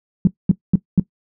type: tone bursts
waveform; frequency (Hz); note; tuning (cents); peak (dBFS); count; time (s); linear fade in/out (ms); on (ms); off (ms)
sine; 183.1; F#3; -18; -7; 4; 0.25-0.998; 2; 22; 220
effects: noise-tail reverb RT60 0.1 s tail -18 dB re dry